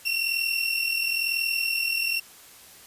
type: tone pair together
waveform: 30% pulse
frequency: 2704 / 2745 Hz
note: E7 / F7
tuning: +43 / -31 cents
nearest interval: unison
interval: 26 cents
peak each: -24 dBFS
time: 0.05-2.2 s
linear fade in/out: 10 ms
effects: white hiss -49 dBFS RMS until 2.86 s + resampled to 32000 Hz